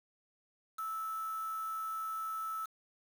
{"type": "tone with quantisation", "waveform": "sine", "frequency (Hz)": 1312, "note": "E6", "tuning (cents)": -9, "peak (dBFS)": -36, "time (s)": [0.78, 2.66], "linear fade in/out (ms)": 10, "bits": 8, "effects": []}